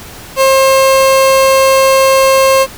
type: tone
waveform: 30% pulse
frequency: 534 Hz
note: C5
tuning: 35 cents sharp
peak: -3 dBFS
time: 0.36-2.67 s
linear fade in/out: 50 ms
effects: pink hiss -31 dBFS RMS until 2.77 s